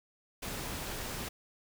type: noise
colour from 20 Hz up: pink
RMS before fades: -39 dBFS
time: 0.42-1.29 s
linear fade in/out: 10 ms
effects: none